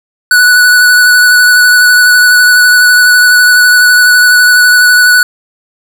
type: tone with vibrato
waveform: square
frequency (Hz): 1480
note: F#6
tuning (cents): 0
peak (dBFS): -3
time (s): 0.31-5.23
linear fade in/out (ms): 2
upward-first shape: sine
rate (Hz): 12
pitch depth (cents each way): 16
effects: none